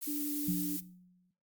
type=noise; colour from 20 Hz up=violet; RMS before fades=-38 dBFS; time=0.01-0.81 s; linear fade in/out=20 ms
type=tone with vibrato; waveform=sine; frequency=293.7 Hz; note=D4; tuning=in tune; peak=-34 dBFS; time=0.07-0.77 s; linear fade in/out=10 ms; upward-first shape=triangle; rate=11 Hz; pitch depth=11 cents each way
type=tone with exponential decay; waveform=sine; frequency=180.5 Hz; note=F#3; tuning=43 cents flat; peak=-28 dBFS; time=0.48-1.31 s; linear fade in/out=5 ms; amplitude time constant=180 ms
effects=noise-tail reverb RT60 0.4 s tail -18 dB re dry + Opus 48 kbps